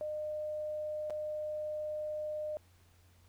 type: tone with dropouts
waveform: sine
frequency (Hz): 608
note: D#5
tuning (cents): -40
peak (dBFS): -35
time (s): 0.01-2.57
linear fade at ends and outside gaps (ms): 0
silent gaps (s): 1.099-1.105
effects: added 88 Hz sine -62 dBFS peak until 3.28 s + pink hiss -68 dBFS RMS until 3.28 s